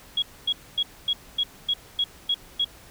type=tone bursts; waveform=sine; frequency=3321 Hz; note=G#7; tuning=1 cent flat; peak=-20 dBFS; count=9; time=0.17-2.647 s; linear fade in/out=5 ms; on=53 ms; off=250 ms; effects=pink hiss -49 dBFS RMS until 2.9 s